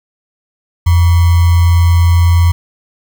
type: tone with sample-and-hold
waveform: sine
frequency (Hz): 85.8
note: F2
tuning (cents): -30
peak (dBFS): -5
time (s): 0.86-2.52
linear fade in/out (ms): 10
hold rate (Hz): 1050
effects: none